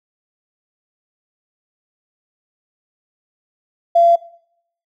triangle tone with tanh clipping, 683 Hz, F5, 39 cents flat, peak -8 dBFS, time 3.95-4.16 s, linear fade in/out 10 ms, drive 3 dB, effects noise-tail reverb RT60 0.7 s tail -20 dB re dry

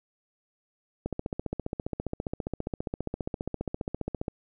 click train, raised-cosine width 2 ms, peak -17 dBFS, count 49, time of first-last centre 1.06-4.281 s, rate 14.9 Hz, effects none

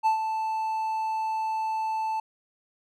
triangle tone with ADSR envelope, 880 Hz, A5, in tune, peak -16 dBFS, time 0.03-2.2 s, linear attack 32 ms, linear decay 110 ms, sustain -8 dB, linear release 4 ms, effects none

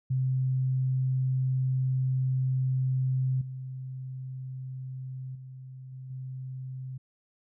sine tone with level steps, 130.2 Hz, C3, 8 cents flat, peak -24 / -35 / -41 / -39 / -35 dBFS, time 0.1-6.98 s, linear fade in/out 10 ms, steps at 3.41 / 5.35 / 5.92 / 6.1 s, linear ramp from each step 5 ms, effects none

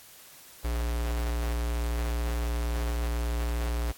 square tone with notch filter, 58.8 Hz, A#1, 16 cents sharp, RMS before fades -29 dBFS, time 0.64-3.92 s, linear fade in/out 10 ms, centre 200 Hz, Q 1.9, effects white hiss -51 dBFS RMS until 3.97 s + AAC 64 kbps

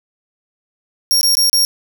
sawtooth tone with dropouts, 5570 Hz, F8, 5 cents flat, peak -8 dBFS, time 1.11-1.65 s, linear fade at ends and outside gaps 0 ms, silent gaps 1.211-1.231 / 1.352-1.37 / 1.497-1.53 s, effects none

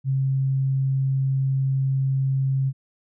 sine tone, 134.4 Hz, C3, 47 cents sharp, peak -19 dBFS, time 0.04-2.73 s, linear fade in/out 50 ms, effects none

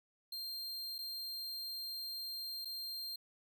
45% pulse tone with dropouts, 4186 Hz, C8, in tune, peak -40 dBFS, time 0.32-3.16 s, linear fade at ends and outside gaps 5 ms, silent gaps 0.983-0.987 / 2.648-2.654 s, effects none

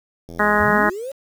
click train, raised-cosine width 2 ms, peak -24 dBFS, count 52, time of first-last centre 0.29-0.897 s, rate 84 Hz
harmonic tone, 208.8 Hz, G#3, 10 cents sharp, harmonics 1 / 2 / 3 / 4 / 5 / 6 / 7 / 8 / 9, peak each -23 / -23 / -23 / -23 / -23 / -23 / -23 / -23 / -23 dBFS, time 0.39-0.9 s, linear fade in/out 10 ms
sine linear sweep, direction up, 55 to 564 Hz, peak -26 dBFS, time 0.59-1.12 s, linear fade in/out 10 ms
effects 7-bit

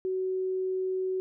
sine tone, 374.5 Hz, F#4, 21 cents sharp, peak -27 dBFS, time 0.05-1.2 s, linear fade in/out 0 ms, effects none

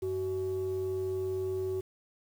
sine tone pair together, 94.4 / 375.9 Hz, F#2 / F#4, +35 / +27 cents, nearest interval 2 octaves, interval 2392 cents, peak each -37 / -29 dBFS, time 0.02-1.81 s, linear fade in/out 10 ms, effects tanh soft clip ceiling -27 dBFS + 9-bit

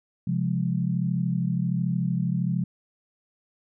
sine chord, F minor, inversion second, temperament equal with one note detuned, 133.25 / 174.61 / 207.7 Hz, C3 / F3 / Ab3, +32 / 0 / 0 cents, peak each -27 / -25 / -31 dBFS, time 0.27-2.64 s, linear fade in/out 5 ms, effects none

